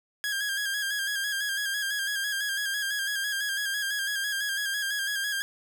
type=tone with vibrato; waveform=sawtooth; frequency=1633 Hz; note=G#6; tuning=30 cents flat; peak=-24 dBFS; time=0.24-5.42 s; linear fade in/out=0 ms; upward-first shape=square; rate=6 Hz; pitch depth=39 cents each way; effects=none